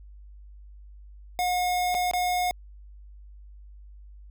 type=tone with dropouts; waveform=square; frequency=721 Hz; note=F#5; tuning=45 cents flat; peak=-24 dBFS; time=1.39-2.51 s; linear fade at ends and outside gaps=0 ms; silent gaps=1.944-1.949 / 2.112-2.135 s; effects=added 50 Hz sine -44 dBFS peak until 4.3 s